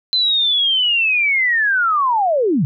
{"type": "linear sweep", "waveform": "sine", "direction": "down", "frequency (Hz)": [4074, 124.5], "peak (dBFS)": -13, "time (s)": [0.13, 2.65], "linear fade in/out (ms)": 0, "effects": []}